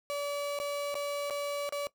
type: tone with dropouts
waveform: 35% pulse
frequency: 574 Hz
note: D5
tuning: 40 cents flat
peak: -30 dBFS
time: 0.1-1.87 s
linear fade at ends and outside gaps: 0 ms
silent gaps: 0.589-0.6 / 0.943-0.953 / 1.299-1.307 / 1.691-1.724 s
effects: noise-tail reverb RT60 0.1 s tail -18 dB re dry